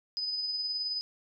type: tone with tremolo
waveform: sine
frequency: 5000 Hz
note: D#8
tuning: 8 cents sharp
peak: -29 dBFS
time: 0.17-1.01 s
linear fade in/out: 0 ms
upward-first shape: sine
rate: 19 Hz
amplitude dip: 35%
effects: none